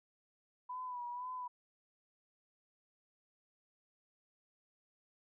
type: tone with vibrato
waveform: sine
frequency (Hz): 987.8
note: B5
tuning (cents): 0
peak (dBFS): -40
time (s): 0.69-1.48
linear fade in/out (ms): 10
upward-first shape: sine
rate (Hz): 2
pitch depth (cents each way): 46
effects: none